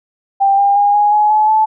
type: tone with pitch steps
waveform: sine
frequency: 789 / 801.9 / 814.9 / 828.2 / 841.7 / 855.5 / 869.4 Hz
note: G5 / G5 / G#5 / G#5 / G#5 / A5 / A5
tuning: +11 / +39 / -33 / -5 / +23 / -49 / -21 cents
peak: -8 dBFS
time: 0.4-1.66 s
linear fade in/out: 20 ms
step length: 180 ms
effects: none